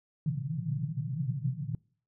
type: band-pass noise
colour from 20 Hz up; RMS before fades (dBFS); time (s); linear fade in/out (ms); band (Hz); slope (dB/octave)
pink; -33; 0.26-1.75; 2; 120 to 170; 96
effects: noise-tail reverb RT60 0.5 s tail -25 dB re dry